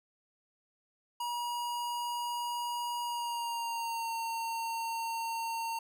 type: tone with pitch glide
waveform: square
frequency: 958 to 913.7 Hz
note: A#5 to A#5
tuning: +47 to -35 cents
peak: -34 dBFS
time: 1.2-5.79 s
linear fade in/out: 5 ms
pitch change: -82 cents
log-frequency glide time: 3.02-4.12 s
effects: none